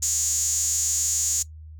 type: tone with high-pass filter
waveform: sawtooth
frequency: 273 Hz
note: C#4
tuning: 26 cents flat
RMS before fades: -24 dBFS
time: 0.02-1.43 s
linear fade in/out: 10 ms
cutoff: 6800 Hz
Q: 8.6
effects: noise-tail reverb RT60 0.1 s tail -18 dB re dry + added 78 Hz sine -39 dBFS peak until 1.79 s